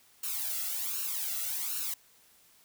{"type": "noise with flanger", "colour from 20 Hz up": "blue", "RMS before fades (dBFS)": -34, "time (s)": [0.23, 1.94], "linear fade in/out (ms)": 5, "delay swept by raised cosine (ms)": [0.72, 1.5], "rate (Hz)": 1.3, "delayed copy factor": 0.8, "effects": ["white hiss -62 dBFS RMS until 2.64 s"]}